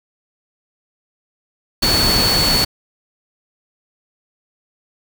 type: tone in noise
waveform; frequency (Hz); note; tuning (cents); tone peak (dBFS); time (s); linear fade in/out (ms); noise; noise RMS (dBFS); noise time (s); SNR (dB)
sine; 4435; C#8; 0; -15; 1.82-2.65; 10; pink; -18; 1.82-2.65; 0
effects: none